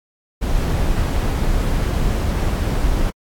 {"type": "noise", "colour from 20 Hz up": "brown", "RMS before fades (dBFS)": -18, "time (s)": [0.41, 3.11], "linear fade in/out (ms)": 20, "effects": ["AAC 64 kbps"]}